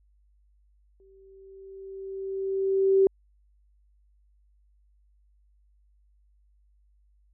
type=tone with exponential growth; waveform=sine; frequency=386.9 Hz; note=G4; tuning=23 cents flat; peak=-15 dBFS; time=1-3.07 s; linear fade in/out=1 ms; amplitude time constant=450 ms; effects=added 50 Hz sine -60 dBFS peak until 7.33 s